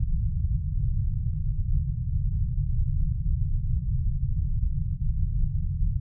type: low-pass noise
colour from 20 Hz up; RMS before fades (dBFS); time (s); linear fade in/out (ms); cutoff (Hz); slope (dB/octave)
pink; -25; 0-6; 5; 150; 48
effects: none